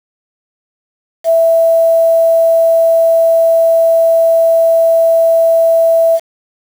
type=tone with quantisation; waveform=sine; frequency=660 Hz; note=E5; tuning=2 cents sharp; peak=-6 dBFS; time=1.24-6.2 s; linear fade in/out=50 ms; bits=5; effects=none